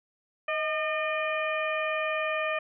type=harmonic tone with a mistuned harmonic; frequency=607 Hz; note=D#5; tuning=43 cents flat; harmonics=1 / 2 / 3 / 4 / 5; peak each=-30 / -33 / -34 / -33 / -43 dBFS; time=0.48-2.59 s; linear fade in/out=5 ms; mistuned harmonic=1; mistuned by=+57 cents; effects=none